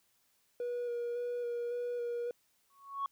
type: tone with vibrato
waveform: triangle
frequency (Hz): 480.7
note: B4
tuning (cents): -47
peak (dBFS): -31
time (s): 0.6-2.31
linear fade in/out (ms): 2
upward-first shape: square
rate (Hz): 1.8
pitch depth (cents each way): 15
type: tone with exponential growth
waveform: sine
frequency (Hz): 1108.7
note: C#6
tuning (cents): 0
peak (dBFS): -28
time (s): 2.7-3.06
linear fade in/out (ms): 2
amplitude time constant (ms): 77
effects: tanh soft clip ceiling -29 dBFS + white hiss -73 dBFS RMS until 3.11 s